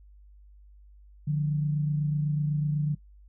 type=tone pair together; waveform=sine; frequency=148.17 / 176.2 Hz; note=D3 / F3; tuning=+16 / +16 cents; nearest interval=minor third; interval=300 cents; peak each=-24 / -35 dBFS; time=1.27-2.95 s; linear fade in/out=10 ms; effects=noise-tail reverb RT60 0.1 s tail -21 dB re dry + added 50 Hz sine -50 dBFS peak until 3.28 s